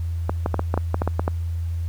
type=clicks; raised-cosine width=1 ms; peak=-8 dBFS; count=11; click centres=0.295 / 0.461 / 0.543 / 0.594 / 0.741 / 0.776 / 0.944 / 1.019 / 1.076 / 1.195 / 1.279 s; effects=added 84 Hz sine -23 dBFS peak until 1.88 s + pink hiss -52 dBFS RMS until 1.88 s